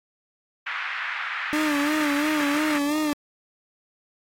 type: band-pass noise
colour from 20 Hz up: white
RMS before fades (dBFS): -30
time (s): 0.66-2.79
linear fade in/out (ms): 10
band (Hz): 1200 to 2200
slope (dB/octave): 24
type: tone with vibrato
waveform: 40% pulse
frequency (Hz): 297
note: D4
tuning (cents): +20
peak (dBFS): -21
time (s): 1.53-3.13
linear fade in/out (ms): 0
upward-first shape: sine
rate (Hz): 2.9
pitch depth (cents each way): 71
effects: AAC 64 kbps